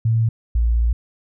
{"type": "tone pair in turn", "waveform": "sine", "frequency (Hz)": [113.3, 57.74], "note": ["A#2", "A#1"], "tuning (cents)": [-49, -16], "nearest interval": "octave", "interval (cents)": 1167, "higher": "first", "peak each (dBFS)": -14, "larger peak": "neither", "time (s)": [[0.05, 0.29], [0.55, 0.93]], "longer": "second", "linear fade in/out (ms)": 5, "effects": []}